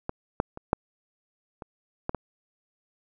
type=clicks; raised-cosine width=1 ms; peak=-15 / -8 / -24 / -6 / -24 / -13 / -15 dBFS; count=7; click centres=0.094 / 0.401 / 0.574 / 0.731 / 1.622 / 2.094 / 2.147 s; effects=none